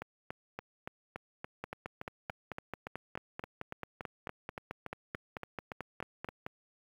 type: two click trains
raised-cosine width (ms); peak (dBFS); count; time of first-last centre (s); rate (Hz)
0.5; -23 / -24; 23 / 23; 1.64-6.465 / 0.02-6.288; 4.56 / 3.51
effects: high-pass 60 Hz 12 dB/octave + 9-bit